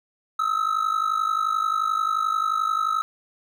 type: ring-modulated tone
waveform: triangle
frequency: 1294 Hz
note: E6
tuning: 32 cents flat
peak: -16 dBFS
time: 0.39-3.02 s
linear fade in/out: 0 ms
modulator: 25.7 Hz
effects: none